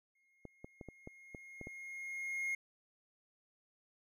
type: tone with exponential growth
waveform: triangle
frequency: 2145 Hz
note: C7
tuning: 42 cents sharp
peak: -32 dBFS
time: 0.15-2.55 s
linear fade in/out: 5 ms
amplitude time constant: 520 ms
type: clicks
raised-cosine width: 2 ms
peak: -33 dBFS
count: 8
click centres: 0.453 / 0.645 / 0.812 / 0.887 / 1.074 / 1.348 / 1.613 / 1.671 s
effects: none